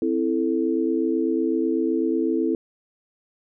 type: chord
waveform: sine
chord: A minor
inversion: first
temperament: equal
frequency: 261.6 / 329.6 / 440 Hz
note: C4 / E4 / A4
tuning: 0 / 0 / 0 cents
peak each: -25 / -22 / -26 dBFS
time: 0.02-2.55 s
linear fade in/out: 2 ms
effects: none